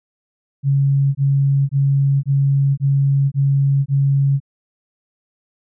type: tone bursts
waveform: sine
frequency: 138.59 Hz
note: C#3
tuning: in tune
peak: -12 dBFS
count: 7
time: 0.63-4.402 s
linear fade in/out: 50 ms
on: 520 ms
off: 22 ms
effects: none